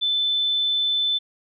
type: tone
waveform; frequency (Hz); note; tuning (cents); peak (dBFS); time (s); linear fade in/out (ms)
sine; 3520; A7; 0; -19; 0.01-1.19; 20
effects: none